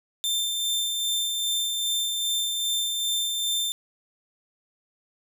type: tone with tremolo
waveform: sawtooth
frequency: 3577 Hz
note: A7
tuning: 28 cents sharp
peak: -20 dBFS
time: 0.24-3.72 s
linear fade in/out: 0 ms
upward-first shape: sine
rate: 2.5 Hz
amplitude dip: 30%
effects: none